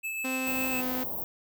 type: tone with tremolo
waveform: square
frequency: 2614 Hz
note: E7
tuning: 15 cents flat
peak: -31 dBFS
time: 0.03-0.82 s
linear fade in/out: 20 ms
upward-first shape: triangle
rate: 7.2 Hz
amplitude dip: 30%
type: tone with pitch glide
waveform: sawtooth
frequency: 260 to 254.2 Hz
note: C4 to C4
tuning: -11 to -50 cents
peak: -27 dBFS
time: 0.24-1.04 s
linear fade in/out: 10 ms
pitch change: -39 cents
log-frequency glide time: 0.71-0.76 s
type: band-stop noise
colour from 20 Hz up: white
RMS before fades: -34 dBFS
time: 0.47-1.24 s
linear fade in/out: 0 ms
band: 970 to 14000 Hz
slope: 48 dB/octave
effects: none